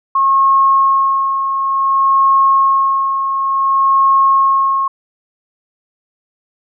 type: tone with tremolo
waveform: sine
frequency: 1085 Hz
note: C#6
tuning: 37 cents flat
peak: -7 dBFS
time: 0.15-4.88 s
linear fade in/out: 5 ms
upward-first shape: sine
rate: 0.56 Hz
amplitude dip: 55%
effects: none